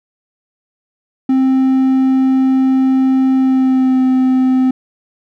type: tone with pitch glide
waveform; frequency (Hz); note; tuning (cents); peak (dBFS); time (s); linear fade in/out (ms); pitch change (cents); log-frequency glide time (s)
triangle; 263.1 to 258.6; C4 to C4; +10 to -20; -7; 1.29-4.71; 5; -30; 3.36-4.02
effects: none